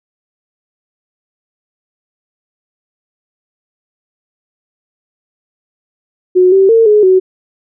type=tone with pitch steps; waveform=sine; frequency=365.9 / 385.8 / 454.1 / 420.8 / 374 Hz; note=F#4 / G4 / A#4 / G#4 / F#4; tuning=-19 / -28 / -45 / +23 / +19 cents; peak=-4 dBFS; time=6.35-7.2 s; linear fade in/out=20 ms; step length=170 ms; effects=none